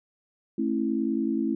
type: chord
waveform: sine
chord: A major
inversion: none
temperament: equal with one note detuned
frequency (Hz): 220 / 270.5 / 329.6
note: A3 / C#4 / E4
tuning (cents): 0 / -42 / 0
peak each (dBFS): -28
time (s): 0.58-1.55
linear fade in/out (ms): 5
effects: none